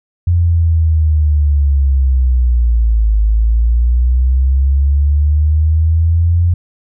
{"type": "linear two-way sweep", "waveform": "sine", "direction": "down then up", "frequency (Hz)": [87.31, 52.5, 87.31], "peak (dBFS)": -8, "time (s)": [0.27, 6.54], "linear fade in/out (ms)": 5, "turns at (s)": 3.18, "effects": []}